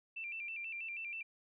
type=tone with vibrato; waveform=sine; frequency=2516 Hz; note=D#7; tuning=19 cents sharp; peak=-40 dBFS; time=0.16-1.23 s; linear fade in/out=10 ms; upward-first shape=square; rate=6.2 Hz; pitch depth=100 cents each way; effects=none